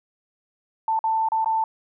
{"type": "tone with dropouts", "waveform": "sine", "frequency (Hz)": 888, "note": "A5", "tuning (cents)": 16, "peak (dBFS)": -19, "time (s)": [0.88, 1.64], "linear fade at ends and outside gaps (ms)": 2, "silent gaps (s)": [[0.991, 1.04], [1.287, 1.319], [1.445, 1.459]], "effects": []}